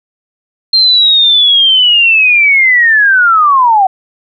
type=linear sweep; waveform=sine; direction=down; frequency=4194 to 738 Hz; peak=-4 dBFS; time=0.73-3.87 s; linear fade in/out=5 ms; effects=none